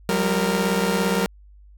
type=tone cluster; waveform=sawtooth; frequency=181.5 / 198.9 / 464.1 Hz; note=F#3 / G3 / A#4; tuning=-33 / +25 / -8 cents; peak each=-20 dBFS; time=0.09-1.26 s; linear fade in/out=0 ms; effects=added 50 Hz sine -45 dBFS peak until 1.77 s